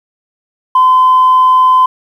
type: tone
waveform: sine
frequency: 1024 Hz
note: C6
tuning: 38 cents flat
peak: -3 dBFS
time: 0.75-1.86 s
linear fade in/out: 5 ms
effects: tanh soft clip ceiling -1 dBFS + 7-bit